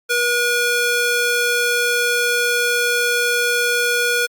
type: tone with high-pass filter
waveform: square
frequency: 481.8 Hz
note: B4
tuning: 43 cents flat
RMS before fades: -18 dBFS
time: 0.09-4.27 s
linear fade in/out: 20 ms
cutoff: 970 Hz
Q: 1.1
effects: Opus 48 kbps